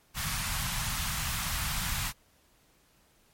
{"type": "band-stop noise", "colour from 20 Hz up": "pink", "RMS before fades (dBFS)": -32, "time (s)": [0.14, 2.13], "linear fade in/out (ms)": 50, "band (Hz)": [180, 890], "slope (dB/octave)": 24, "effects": ["pink hiss -65 dBFS RMS until 3.33 s", "MP3 64 kbps"]}